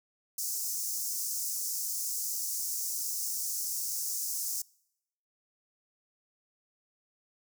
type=high-pass noise; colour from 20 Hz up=pink; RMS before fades=-34 dBFS; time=0.38-4.62 s; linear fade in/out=5 ms; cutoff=5400 Hz; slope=48 dB/octave; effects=noise-tail reverb RT60 0.8 s tail -25 dB re dry